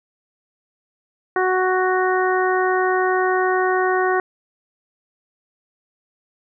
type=harmonic tone; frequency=370.7 Hz; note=F#4; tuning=3 cents sharp; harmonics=1 / 2 / 3 / 4 / 5; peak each=-19 / -22 / -24 / -25 / -26 dBFS; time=1.36-4.2 s; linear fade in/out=2 ms; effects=none